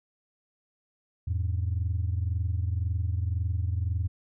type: tone pair together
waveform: sine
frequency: 84.29 / 106.2 Hz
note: E2 / G#2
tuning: +39 / +39 cents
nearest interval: major third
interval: 400 cents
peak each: -26 / -29 dBFS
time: 1.27-4.08 s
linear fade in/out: 10 ms
effects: tanh soft clip ceiling -20 dBFS